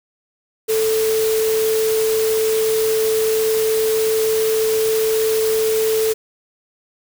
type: tone in noise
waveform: sine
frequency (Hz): 440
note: A4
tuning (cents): 0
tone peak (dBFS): -15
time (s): 0.68-6.14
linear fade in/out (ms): 20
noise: white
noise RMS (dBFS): -26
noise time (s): 0.68-6.14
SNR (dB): +8
effects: none